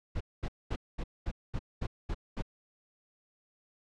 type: noise bursts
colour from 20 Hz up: brown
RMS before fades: -33 dBFS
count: 9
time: 0.15-2.423 s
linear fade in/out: 10 ms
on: 57 ms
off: 220 ms
effects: low-pass 5000 Hz 12 dB/octave